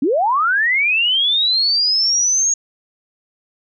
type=linear sweep; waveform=sine; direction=up; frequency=241.9 to 6645 Hz; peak=-13 dBFS; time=0.02-2.54 s; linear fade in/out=5 ms; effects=none